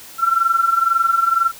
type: tone with amplitude modulation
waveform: sine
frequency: 1354 Hz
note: E6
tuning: 46 cents sharp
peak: -10 dBFS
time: 0.18-1.52 s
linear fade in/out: 50 ms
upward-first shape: sine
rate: 22 Hz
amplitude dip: 75%
effects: white hiss -39 dBFS RMS until 1.59 s